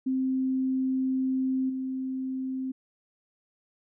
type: tone with level steps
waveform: sine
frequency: 261.6 Hz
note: C4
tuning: in tune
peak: -24 / -29 dBFS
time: 0.06-2.72 s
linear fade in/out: 10 ms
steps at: 1.69 s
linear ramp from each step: 10 ms
effects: none